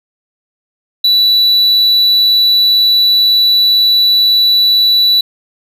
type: tone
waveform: triangle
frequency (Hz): 3951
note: B7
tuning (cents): 0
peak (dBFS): -5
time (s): 1.04-5.21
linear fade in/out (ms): 5
effects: none